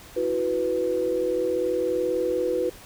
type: chord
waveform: sine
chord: E suspended second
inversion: none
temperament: equal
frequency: 329.6 / 370 / 493.9 Hz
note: E4 / F#4 / B4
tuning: 0 / 0 / 0 cents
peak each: -30 / -27 / -24 dBFS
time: 0.16-2.7 s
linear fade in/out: 10 ms
effects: pink hiss -46 dBFS RMS until 2.85 s